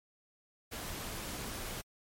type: noise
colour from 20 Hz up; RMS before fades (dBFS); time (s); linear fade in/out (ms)
pink; -41; 0.71-1.82; 20
effects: MP3 64 kbps